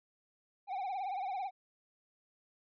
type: tone with vibrato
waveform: triangle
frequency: 770 Hz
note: G5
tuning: 31 cents flat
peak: -33 dBFS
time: 0.67-1.51 s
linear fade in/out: 50 ms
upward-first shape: triangle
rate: 18 Hz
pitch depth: 120 cents each way
effects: resampled to 11025 Hz